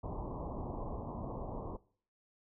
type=low-pass noise; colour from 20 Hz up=pink; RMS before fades=-41 dBFS; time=0.03-1.77 s; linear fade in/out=10 ms; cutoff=1100 Hz; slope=96 dB/octave; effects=noise-tail reverb RT60 0.5 s tail -21 dB re dry

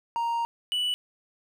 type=tone pair in turn; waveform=triangle; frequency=932.3 / 2960 Hz; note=A#5 / F#7; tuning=0 / 0 cents; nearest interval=octave + minor sixth; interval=2000 cents; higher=second; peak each=-23 dBFS; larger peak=neither; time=0.16-0.45 / 0.72-0.94 s; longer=first; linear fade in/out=0 ms; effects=none

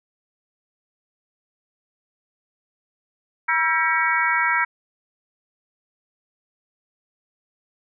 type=harmonic tone with a mistuned harmonic; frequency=320 Hz; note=D#4; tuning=49 cents sharp; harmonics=3 / 4 / 5 / 6 / 7; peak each=-24 / -24 / -24 / -24 / -24 dBFS; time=3.48-4.65 s; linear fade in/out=10 ms; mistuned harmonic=4; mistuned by=+80 cents; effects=none

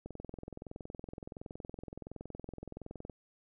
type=click train; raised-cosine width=2 ms; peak=-30 dBFS; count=66; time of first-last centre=0.06-3.097 s; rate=21.4 Hz; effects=none

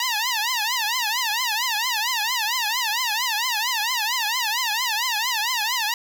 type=tone with vibrato; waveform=10% pulse; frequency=928 Hz; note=A#5; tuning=8 cents flat; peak=-13 dBFS; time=0-5.94 s; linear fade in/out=2 ms; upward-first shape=triangle; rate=4.4 Hz; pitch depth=220 cents each way; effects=none

